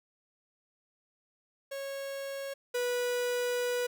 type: tone pair in turn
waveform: 45% pulse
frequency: 550 / 490 Hz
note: C#5 / B4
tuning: -14 / -14 cents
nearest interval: major second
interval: 200 cents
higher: first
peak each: -36 / -29 dBFS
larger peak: second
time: 1.71-2.54 / 2.74-3.87 s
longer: second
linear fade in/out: 10 ms
effects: none